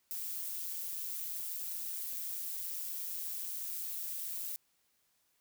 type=noise with amplitude modulation; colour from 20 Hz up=violet; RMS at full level=-37 dBFS; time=0.11-4.56 s; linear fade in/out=0 ms; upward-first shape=sine; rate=172 Hz; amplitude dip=60%; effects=white hiss -75 dBFS RMS until 5.4 s